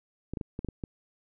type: clicks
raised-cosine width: 3 ms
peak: -21 dBFS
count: 7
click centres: 0.336 / 0.372 / 0.412 / 0.591 / 0.647 / 0.687 / 0.838 s
effects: none